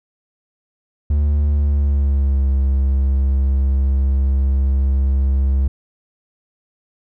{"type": "tone with pitch glide", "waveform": "triangle", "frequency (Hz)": [73.1, 67.42], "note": ["D2", "C#2"], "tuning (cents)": [-7, -48], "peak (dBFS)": -11, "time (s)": [1.1, 5.68], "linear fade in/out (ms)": 5, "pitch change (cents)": -141, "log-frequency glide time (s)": [1.47, 2.5], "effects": []}